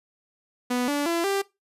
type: tone with pitch steps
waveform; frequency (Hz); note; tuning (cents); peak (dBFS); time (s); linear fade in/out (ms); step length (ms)
sawtooth; 247.2 / 288.9 / 337.7 / 394.7; B3 / D4 / E4 / G4; +2 / -28 / +42 / +12; -19; 0.7-1.42; 10; 180
effects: noise-tail reverb RT60 0.2 s tail -19 dB re dry + resampled to 32000 Hz